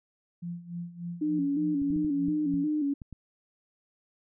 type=tone with tremolo; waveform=sine; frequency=172.8 Hz; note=F3; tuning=18 cents flat; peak=-32 dBFS; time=0.42-2.68 s; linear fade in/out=10 ms; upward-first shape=sine; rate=3.4 Hz; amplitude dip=80%
type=tone with vibrato; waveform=sine; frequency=292.1 Hz; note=D4; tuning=9 cents flat; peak=-25 dBFS; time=1.21-2.94 s; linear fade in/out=10 ms; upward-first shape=square; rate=2.8 Hz; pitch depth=64 cents each way
type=clicks; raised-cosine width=5 ms; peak=-30 dBFS; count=8; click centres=1.818 / 1.905 / 1.963 / 2.047 / 2.284 / 2.54 / 3.018 / 3.127 s
effects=none